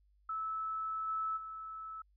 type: tone with level steps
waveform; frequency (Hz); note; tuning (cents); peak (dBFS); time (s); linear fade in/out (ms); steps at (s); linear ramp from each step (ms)
sine; 1306; E6; -17; -35 / -33 / -42; 0.29-2.02; 5; 1.07 / 1.36; 20
effects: added 50 Hz sine -66 dBFS peak until 2.16 s